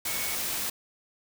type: tone in noise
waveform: sine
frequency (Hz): 2217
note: C#7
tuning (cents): 0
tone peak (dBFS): -38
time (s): 0.07-0.35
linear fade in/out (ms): 5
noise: white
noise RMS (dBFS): -31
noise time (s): 0.05-0.7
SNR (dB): -10
effects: none